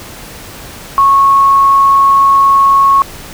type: tone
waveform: sine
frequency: 1100 Hz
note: C#6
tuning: 14 cents flat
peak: -4 dBFS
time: 0.98-3.02 s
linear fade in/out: 0 ms
effects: pink hiss -30 dBFS RMS until 3.33 s